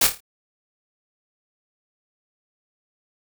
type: noise with echo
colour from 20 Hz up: white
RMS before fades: -17 dBFS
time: 0.01-0.07 s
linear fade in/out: 5 ms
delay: 27 ms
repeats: 5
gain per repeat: -7 dB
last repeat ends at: 0.205 s
effects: none